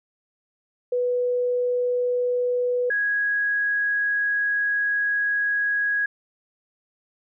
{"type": "tone pair in turn", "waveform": "sine", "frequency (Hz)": [492.8, 1657.6], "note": ["B4", "G#6"], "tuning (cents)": [-4, -4], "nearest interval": "octave + major sixth", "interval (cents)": 2100, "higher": "second", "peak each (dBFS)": -20, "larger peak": "neither", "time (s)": [[0.92, 2.9], [2.9, 6.06]], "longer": "second", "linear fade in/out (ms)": 5, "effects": []}